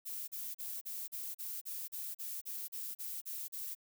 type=noise bursts; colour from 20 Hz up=violet; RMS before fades=-42 dBFS; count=14; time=0.05-3.751 s; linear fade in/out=20 ms; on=230 ms; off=37 ms; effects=none